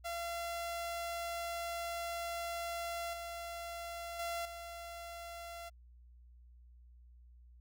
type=tone with level steps; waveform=sawtooth; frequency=683 Hz; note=F5; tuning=39 cents flat; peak=-34 / -38 / -33 / -41 dBFS; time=0.04-5.7 s; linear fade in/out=20 ms; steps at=3.13 / 4.19 / 4.45 s; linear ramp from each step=5 ms; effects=added 60 Hz sine -56 dBFS peak until 7.6 s